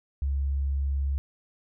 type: tone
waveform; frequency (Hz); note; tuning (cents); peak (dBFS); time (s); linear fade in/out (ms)
sine; 69.1; C#2; -5; -24; 0.22-1.18; 0
effects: none